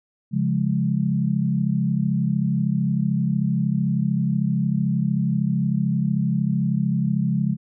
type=chord; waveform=sine; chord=Db major; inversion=none; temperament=equal; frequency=138.59 / 174.61 / 207.7 Hz; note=Db3 / F3 / Ab3; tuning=0 / 0 / 0 cents; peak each=-23 dBFS; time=0.31-7.57 s; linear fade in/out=50 ms; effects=none